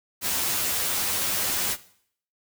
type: noise with comb filter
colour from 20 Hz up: white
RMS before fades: -26 dBFS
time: 0.21-1.77 s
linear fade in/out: 50 ms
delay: 11 ms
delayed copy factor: +0.75
effects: noise-tail reverb RT60 0.6 s tail -17 dB re dry